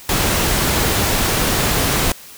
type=noise; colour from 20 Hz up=pink; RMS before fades=-17 dBFS; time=0.09-2.12 s; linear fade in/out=2 ms; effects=white hiss -39 dBFS RMS until 2.37 s